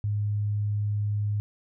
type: tone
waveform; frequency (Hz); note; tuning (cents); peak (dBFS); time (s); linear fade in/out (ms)
sine; 103.83; G#2; 0; -24; 0.04-1.4; 0
effects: none